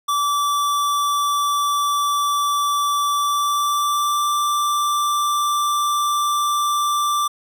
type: tone with pitch glide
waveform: square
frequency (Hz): 1160 to 1175.5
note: D6 to D6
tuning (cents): -22 to +1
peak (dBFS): -18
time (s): 0.08-7.28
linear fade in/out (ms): 10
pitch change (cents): +23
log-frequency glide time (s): 3.16-4.28
effects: none